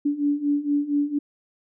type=beating tone pair; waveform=sine; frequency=286.6 / 290.9 Hz; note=D4 / D4; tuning=-42 / -16 cents; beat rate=4.3 Hz; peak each=-25 / -22 dBFS; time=0.05-1.19 s; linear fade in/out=10 ms; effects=none